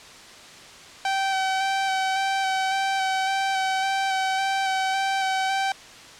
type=tone with vibrato; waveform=sawtooth; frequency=770 Hz; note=G5; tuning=31 cents flat; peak=-18 dBFS; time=1.05-5.72 s; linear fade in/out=2 ms; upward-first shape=square; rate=1.8 Hz; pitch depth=15 cents each way; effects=white hiss -44 dBFS RMS until 6.19 s + low-pass 6000 Hz 12 dB/octave